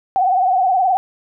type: tone with vibrato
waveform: sine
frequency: 748 Hz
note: F#5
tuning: 19 cents sharp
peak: -12 dBFS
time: 0.16-0.97 s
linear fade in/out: 0 ms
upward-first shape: triangle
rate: 19 Hz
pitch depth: 97 cents each way
effects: none